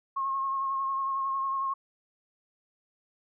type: tone with vibrato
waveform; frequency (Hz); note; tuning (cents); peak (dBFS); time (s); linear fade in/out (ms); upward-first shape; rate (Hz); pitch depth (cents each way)
sine; 1081; C#6; -44; -27; 0.16-1.74; 10; sine; 11; 24
effects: none